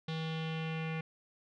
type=tone with low-pass filter sweep; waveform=square; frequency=160.4 Hz; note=E3; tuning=47 cents flat; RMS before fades=-37 dBFS; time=0.08-1.01 s; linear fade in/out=5 ms; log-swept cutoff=3700 to 2400 Hz; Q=3.6; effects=none